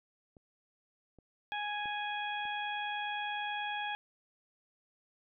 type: clicks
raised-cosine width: 2 ms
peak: -43 / -43 / -38 / -44 dBFS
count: 4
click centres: 0.368 / 1.187 / 1.857 / 2.454 s
type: harmonic tone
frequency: 830.6 Hz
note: G#5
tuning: in tune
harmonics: 1 / 2 / 3 / 4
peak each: -37 / -40 / -42 / -43 dBFS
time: 1.52-3.95 s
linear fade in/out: 0 ms
effects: none